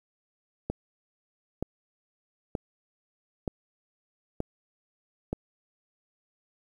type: click train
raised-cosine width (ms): 2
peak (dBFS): -16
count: 6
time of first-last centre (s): 0.7-5.33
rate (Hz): 1.08
effects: 9-bit